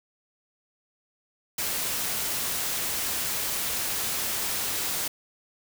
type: noise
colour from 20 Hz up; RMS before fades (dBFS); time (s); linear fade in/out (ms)
white; -29; 1.58-5.08; 5
effects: none